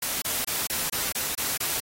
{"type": "noise bursts", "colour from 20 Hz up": "white", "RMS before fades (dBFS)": -28, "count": 8, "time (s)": [0.02, 1.802], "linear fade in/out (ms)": 5, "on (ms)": 200, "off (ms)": 26, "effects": ["AAC 48 kbps"]}